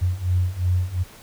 sine beating tone pair, 88.8 / 91.6 Hz, F2 / F#2, +29 / -17 cents, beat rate 2.8 Hz, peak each -23 / -21 dBFS, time 0.01-1.04 s, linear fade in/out 20 ms, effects pink hiss -46 dBFS RMS until 1.22 s

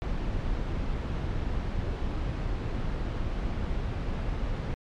brown noise, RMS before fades -30 dBFS, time 0.02-4.74 s, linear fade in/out 0 ms, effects low-pass 4000 Hz 12 dB/octave + MP3 96 kbps

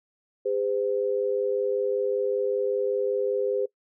sine tone pair together, 404.8 / 510 Hz, G#4 / C5, -44 / -44 cents, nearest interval major third, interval 400 cents, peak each -26 dBFS, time 0.45-3.66 s, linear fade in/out 10 ms, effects noise-tail reverb RT60 0.1 s tail -21 dB re dry

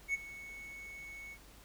triangle tone with ADSR envelope, 2212 Hz, C#7, 4 cents flat, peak -27 dBFS, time 0.08-1.38 s, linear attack 58 ms, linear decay 25 ms, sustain -17 dB, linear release 60 ms, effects added 50 Hz sine -59 dBFS peak until 1.64 s + pink hiss -59 dBFS RMS until 1.64 s

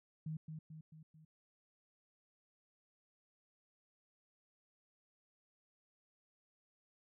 sine tone with echo, 157 Hz, D#3, 16 cents sharp, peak -39 dBFS, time 0.26-0.37 s, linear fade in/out 5 ms, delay 220 ms, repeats 4, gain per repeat -5 dB, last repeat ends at 1.25 s, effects none

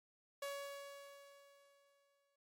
sawtooth tone with exponential decay, 562 Hz, C#5, 24 cents sharp, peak -37 dBFS, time 0.42-2.36 s, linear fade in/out 5 ms, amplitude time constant 420 ms, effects MP3 64 kbps

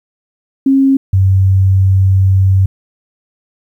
sine tone pair in turn, 270.4 / 95.6 Hz, C#4 / G2, -43 / -43 cents, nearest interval octave + tritone, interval 1800 cents, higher first, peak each -6 dBFS, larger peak neither, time 0.66-0.97 / 1.13-2.66 s, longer second, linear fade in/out 5 ms, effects 8-bit

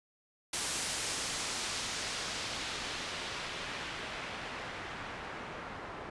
white noise with low-pass filter sweep, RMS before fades -39 dBFS, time 0.53-6.1 s, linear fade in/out 5 ms, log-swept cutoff 10000 to 1200 Hz, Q 0.82, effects resampled to 24000 Hz

